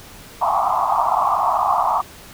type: band-pass noise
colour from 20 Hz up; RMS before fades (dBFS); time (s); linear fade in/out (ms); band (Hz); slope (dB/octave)
white; -18; 0.41-2.02; 20; 670 to 1200; 96
effects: pink hiss -41 dBFS RMS until 2.33 s